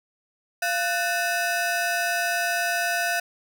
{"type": "ring-modulated tone", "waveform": "30% pulse", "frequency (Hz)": 1092, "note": "C#6", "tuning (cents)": -26, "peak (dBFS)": -17, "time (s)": [0.62, 3.2], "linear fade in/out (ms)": 5, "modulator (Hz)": 400, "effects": []}